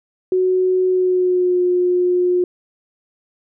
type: tone with pitch glide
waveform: sine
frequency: 370 to 358.8 Hz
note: F#4 to F4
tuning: 0 to +47 cents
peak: -13 dBFS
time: 0.32-2.44 s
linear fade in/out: 2 ms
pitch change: -53 cents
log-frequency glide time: 0.88-1.61 s
effects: none